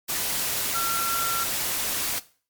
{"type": "tone in noise", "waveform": "sine", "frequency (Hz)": 1362, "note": "F6", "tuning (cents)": -44, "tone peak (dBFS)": -25, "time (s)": [0.74, 1.45], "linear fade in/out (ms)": 20, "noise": "white", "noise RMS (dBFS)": -27, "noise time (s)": [0.08, 2.2], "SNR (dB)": -1, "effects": ["noise-tail reverb RT60 0.4 s tail -17 dB re dry", "MP3 96 kbps"]}